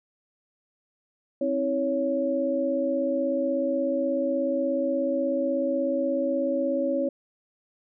sine tone cluster, 264.6 / 321.1 / 558 Hz, C4 / E4 / C#5, +20 / -45 / +11 cents, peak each -28 / -30 / -25 dBFS, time 1.41-7.09 s, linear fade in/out 5 ms, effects none

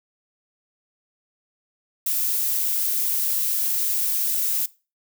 violet noise, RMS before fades -23 dBFS, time 2.06-4.66 s, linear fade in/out 5 ms, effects noise-tail reverb RT60 0.3 s tail -20 dB re dry

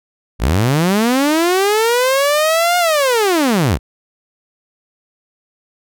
sawtooth linear two-way sweep, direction up then down, 46.25 to 717 to 46.25 Hz, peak -8 dBFS, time 0.39-3.79 s, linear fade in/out 50 ms, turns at 2.78 s, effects none

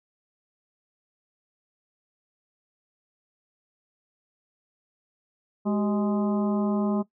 harmonic tone with a mistuned harmonic, 207.7 Hz, G#3, in tune, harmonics 1 / 2 / 3 / 4 / 5 / 6, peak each -23 / -31 / -34 / -38 / -39 / -43 dBFS, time 5.65-7.03 s, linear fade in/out 20 ms, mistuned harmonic 2, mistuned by -120 cents, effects noise-tail reverb RT60 0.1 s tail -17 dB re dry

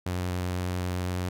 sawtooth tone with vibrato, 90.2 Hz, F#2, 44 cents flat, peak -24 dBFS, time 0.06-1.29 s, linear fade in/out 5 ms, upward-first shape square, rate 10 Hz, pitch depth 14 cents each way, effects none

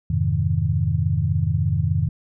sine chord, F minor seventh, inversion none, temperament equal, 87.31 / 103.83 / 130.81 / 155.56 Hz, F2 / Ab2 / C3 / Eb3, 0 / 0 / 0 / 0 cents, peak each -23 / -23 / -25 / -23 dBFS, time 0.1-2.09 s, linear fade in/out 5 ms, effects none

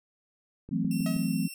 click train, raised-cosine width 3 ms, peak -30 dBFS, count 4, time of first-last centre 0.69-1.163 s, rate 6.34 Hz
sine chord, F# half-diminished seventh, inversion third, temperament equal, 164.81 / 185 / 220 / 261.6 Hz, E3 / F#3 / A3 / C4, 0 / 0 / 0 / 0 cents, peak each -31 dBFS, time 0.71-1.48 s, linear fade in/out 10 ms
10% pulse tone, 2710 Hz, E7, 47 cents sharp, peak -31 dBFS, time 0.91-1.54 s, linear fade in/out 2 ms
sawtooth tone with exponential decay, 639 Hz, D#5, 46 cents sharp, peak -30 dBFS, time 1.06-1.37 s, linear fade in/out 2 ms, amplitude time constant 67 ms
effects none

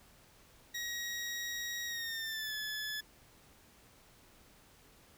20% pulse tone with pitch glide, 1897 to 1719.6 Hz, A#6 to A6, +30 to -40 cents, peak -32 dBFS, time 0.74-3.01 s, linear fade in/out 10 ms, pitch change -170 cents, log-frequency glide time 1.86-2.55 s, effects pink hiss -62 dBFS RMS until 5.17 s

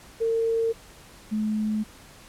sine tone pair in turn, 454.8 / 214.6 Hz, A#4 / A3, -43 / -43 cents, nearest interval octave + minor second, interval 1300 cents, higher first, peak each -21 / -23 dBFS, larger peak first, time 0.2-0.73 / 1.31-1.84 s, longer neither, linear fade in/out 20 ms, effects pink hiss -49 dBFS RMS until 2.28 s + low-pass 12000 Hz 12 dB/octave

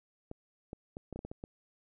clicks, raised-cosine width 2 ms, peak -28 dBFS, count 9, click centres 0.314 / 0.731 / 0.969 / 1.127 / 1.16 / 1.191 / 1.25 / 1.315 / 1.439 s, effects none

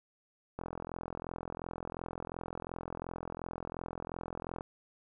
click train, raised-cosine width 1 ms, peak -25 dBFS, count 173, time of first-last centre 0.59-4.609 s, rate 42.8 Hz, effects none

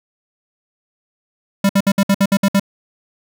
square tone bursts, 197.7 Hz, G3, 15 cents sharp, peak -11 dBFS, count 9, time 1.64-2.597 s, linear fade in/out 5 ms, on 53 ms, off 60 ms, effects none

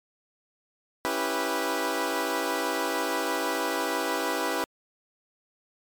15% pulse chord, C# half-diminished seventh, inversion none, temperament equal with one note detuned, 277.2 / 329.6 / 392 / 491.3 Hz, C#4 / E4 / G4 / B4, 0 / 0 / 0 / -9 cents, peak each -27 / -25 / -26 / -24 dBFS, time 1.05-4.64 s, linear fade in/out 0 ms, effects MP3 96 kbps

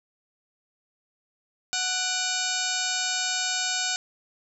harmonic tone with a mistuned harmonic, 740 Hz, F#5, in tune, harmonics 1 / 2 / 3 / 4 / 5 / 6 / 7 / 8 / 9 / 10, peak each -36 / -32 / -36 / -35 / -34 / -33 / -35 / -36 / -36 / -32 dBFS, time 1.73-3.96 s, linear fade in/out 0 ms, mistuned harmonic 3, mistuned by +120 cents, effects none

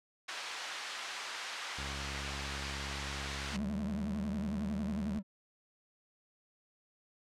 pink band-pass noise, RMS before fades -42 dBFS, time 0.28-3.57 s, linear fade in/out 10 ms, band 1100 to 5400 Hz, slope 12 dB/octave
sawtooth tone with pitch glide, 69.3 to 76.01 Hz, C#2 to D#2, 0 to -40 cents, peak -37 dBFS, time 1.78-5.19 s, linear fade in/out 5 ms, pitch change +160 cents, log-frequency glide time 3.51-3.76 s
triangle tone with vibrato, 205.3 Hz, G#3, 20 cents flat, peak -32 dBFS, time 3.51-5.23 s, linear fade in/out 50 ms, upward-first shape triangle, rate 11 Hz, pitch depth 180 cents each way
effects low-pass 10000 Hz 12 dB/octave

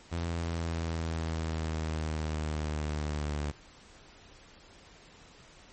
sawtooth linear sweep, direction down, 85 to 73.42 Hz, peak -27 dBFS, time 0.11-3.52 s, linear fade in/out 20 ms, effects pink hiss -55 dBFS RMS until 5.72 s + MP3 32 kbps

